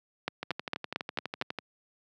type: two click trains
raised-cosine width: 0.3 ms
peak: -18 / -13 dBFS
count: 15 / 6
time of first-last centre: 0.43-1.587 / 0.28-1.414 s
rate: 12.1 / 4.41 Hz
effects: high-pass 150 Hz 12 dB/octave